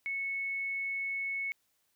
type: tone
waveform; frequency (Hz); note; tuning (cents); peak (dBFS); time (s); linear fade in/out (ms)
sine; 2204; C#7; -11; -32; 0.06-1.52; 0
effects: white hiss -75 dBFS RMS until 1.95 s